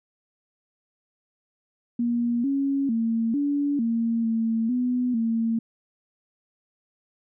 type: tone with pitch steps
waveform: sine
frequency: 237.6 / 276.1 / 227.5 / 286.2 / 229.8 / 225.8 / 248.4 / 227.4 Hz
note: A#3 / C#4 / A#3 / D4 / A#3 / A3 / B3 / A#3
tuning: +33 / -7 / -42 / -45 / -25 / +45 / +10 / -43 cents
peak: -21 dBFS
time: 1.99-5.59 s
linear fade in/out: 5 ms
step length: 450 ms
effects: none